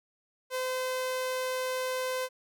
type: tone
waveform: sawtooth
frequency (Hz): 513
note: C5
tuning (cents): -34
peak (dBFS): -26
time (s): 0.5-2.29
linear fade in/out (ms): 50
effects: none